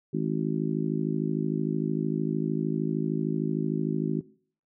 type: harmonic tone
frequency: 53.2 Hz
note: G#1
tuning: 42 cents sharp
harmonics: 3 / 4 / 5 / 6 / 7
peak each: -30 / -31 / -32 / -33 / -33 dBFS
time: 0.13-4.21 s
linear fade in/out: 10 ms
effects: noise-tail reverb RT60 0.5 s tail -20 dB re dry